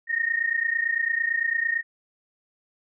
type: tone pair together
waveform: sine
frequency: 1835.8 / 1864.7 Hz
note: A#6 / A#6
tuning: -27 / 0 cents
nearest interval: unison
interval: 27 cents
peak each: -25 dBFS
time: 0.07-1.83 s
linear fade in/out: 50 ms
effects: none